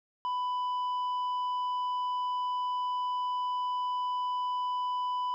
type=tone with tanh clipping; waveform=sine; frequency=995 Hz; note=B5; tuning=13 cents sharp; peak=-30 dBFS; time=0.25-5.34 s; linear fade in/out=0 ms; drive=5 dB; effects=none